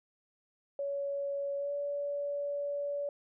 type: tone with pitch glide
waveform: sine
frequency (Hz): 562 to 572.5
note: C#5 to D5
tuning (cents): +24 to -44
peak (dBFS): -32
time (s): 0.79-3.09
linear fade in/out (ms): 2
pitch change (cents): +32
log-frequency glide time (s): 1.57-1.72
effects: none